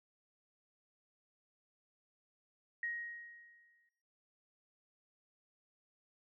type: tone with exponential decay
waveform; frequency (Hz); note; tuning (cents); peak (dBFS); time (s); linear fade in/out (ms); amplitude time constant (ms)
sine; 1882; A#6; +16; -35; 2.83-3.89; 2; 230
effects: noise-tail reverb RT60 0.9 s tail -18 dB re dry